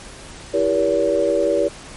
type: chord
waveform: sine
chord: E diminished seventh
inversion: none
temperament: just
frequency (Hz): 329.6 / 395.6 / 474.7 / 569.6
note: E4 / G4 / Bb4 / Db5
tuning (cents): 0 / +16 / +31 / +47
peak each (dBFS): -23 / -22 / -21 / -18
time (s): 0.53-1.69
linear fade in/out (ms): 20
effects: pink hiss -38 dBFS RMS until 1.96 s + MP3 48 kbps